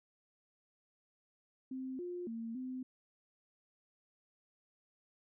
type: tone with pitch steps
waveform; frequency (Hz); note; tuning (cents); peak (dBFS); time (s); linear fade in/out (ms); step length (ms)
sine; 260.9 / 354.6 / 228.2 / 256.6; C4 / F4 / A#3 / C4; -5 / +26 / -37 / -34; -39; 1.71-2.83; 5; 280
effects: none